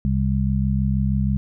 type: harmonic tone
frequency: 66.3 Hz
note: C2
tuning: 23 cents sharp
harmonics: 1 / 2 / 3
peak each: -22 / -22 / -22 dBFS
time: 0.05-1.37 s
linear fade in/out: 0 ms
effects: none